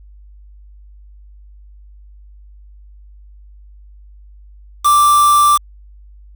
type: tone with quantisation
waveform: triangle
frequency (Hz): 1174.7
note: D6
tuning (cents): 0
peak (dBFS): -6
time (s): 4.84-5.58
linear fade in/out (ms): 20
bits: 3
effects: added 50 Hz sine -38 dBFS peak until 6.35 s